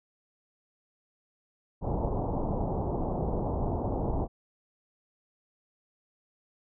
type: low-pass noise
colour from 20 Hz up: pink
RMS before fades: -30 dBFS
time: 1.81-4.28 s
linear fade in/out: 50 ms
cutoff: 930 Hz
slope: 48 dB/octave
effects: none